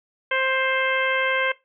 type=harmonic tone; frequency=526 Hz; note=C5; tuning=9 cents sharp; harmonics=1 / 2 / 3 / 4 / 5 / 6; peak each=-26 / -28 / -25 / -26 / -30 / -32 dBFS; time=0.31-1.52 s; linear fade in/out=5 ms; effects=noise-tail reverb RT60 0.2 s tail -18 dB re dry